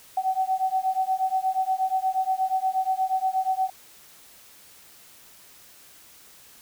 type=beating tone pair; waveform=sine; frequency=753 / 761.4 Hz; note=F#5 / F#5; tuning=+30 / +49 cents; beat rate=8.4 Hz; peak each=-25 dBFS; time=0.17-3.7 s; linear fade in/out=5 ms; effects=white hiss -51 dBFS RMS until 6.61 s